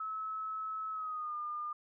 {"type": "tone with pitch glide", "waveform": "sine", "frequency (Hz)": [1295, 1208.3], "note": ["E6", "D6"], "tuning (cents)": [-31, 49], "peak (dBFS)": -36, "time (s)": [0, 1.73], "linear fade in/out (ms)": 5, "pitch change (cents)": -120, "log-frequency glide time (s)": [0.91, 1.35], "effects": []}